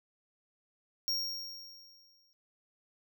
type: tone with exponential decay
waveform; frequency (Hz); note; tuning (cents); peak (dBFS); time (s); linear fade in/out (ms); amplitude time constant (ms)
square; 5570; F8; -5; -29; 1.08-2.33; 0; 270
effects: none